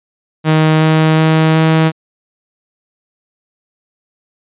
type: tone with pitch steps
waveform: sawtooth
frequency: 156.8 / 157.8 / 158.81 / 159.82 Hz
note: D#3 / D#3 / D#3 / D#3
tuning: +14 / +25 / +36 / +47 cents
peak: -4 dBFS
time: 0.44-1.92 s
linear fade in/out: 50 ms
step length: 370 ms
effects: resampled to 8000 Hz